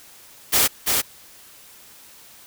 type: noise with echo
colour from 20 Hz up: white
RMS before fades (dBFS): -17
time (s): 0.52-0.68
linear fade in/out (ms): 20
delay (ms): 340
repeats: 1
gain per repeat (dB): -3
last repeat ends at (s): 1.02
effects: white hiss -47 dBFS RMS until 2.46 s